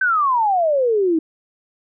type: exponential sweep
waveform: sine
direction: down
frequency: 1568 to 310 Hz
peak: -14 dBFS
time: 0.01-1.19 s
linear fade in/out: 5 ms
effects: none